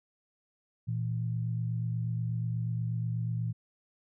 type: tone pair together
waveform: sine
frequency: 116.54 / 164.81 Hz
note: A#2 / E3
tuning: 0 / 0 cents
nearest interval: tritone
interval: 600 cents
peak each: -30 / -36 dBFS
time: 0.87-3.53 s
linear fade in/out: 20 ms
effects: none